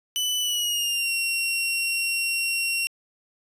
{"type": "tone with pitch glide", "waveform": "sawtooth", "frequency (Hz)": [2989, 2741], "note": ["F#7", "F7"], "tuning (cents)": [17, -33], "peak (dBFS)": -20, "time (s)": [0.16, 2.87], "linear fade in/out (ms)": 0, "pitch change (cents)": -150, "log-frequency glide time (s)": [0.4, 1.11], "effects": ["resampled to 32000 Hz"]}